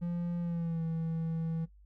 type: tone with pitch glide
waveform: triangle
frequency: 172.9 to 163.2 Hz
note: F3 to E3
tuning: -17 to -17 cents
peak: -29 dBFS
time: 0.01-1.66 s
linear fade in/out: 20 ms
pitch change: -100 cents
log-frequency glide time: 0.4-0.83 s
effects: noise-tail reverb RT60 0.1 s tail -17 dB re dry + added 50 Hz sine -55 dBFS peak until 1.85 s